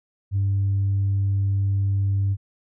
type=tone; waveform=sine; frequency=98.6 Hz; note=G2; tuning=11 cents sharp; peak=-17 dBFS; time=0.31-2.37 s; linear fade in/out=50 ms; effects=tanh soft clip ceiling -16 dBFS